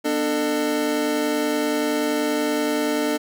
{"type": "tone cluster", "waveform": "square", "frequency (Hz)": [246, 296.5, 445.6, 609], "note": ["B3", "D4", "A4", "D#5"], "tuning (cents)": [-7, 17, 22, -37], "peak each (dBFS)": [-30, -24, -27, -28], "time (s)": [0.04, 3.18], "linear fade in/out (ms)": 20, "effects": []}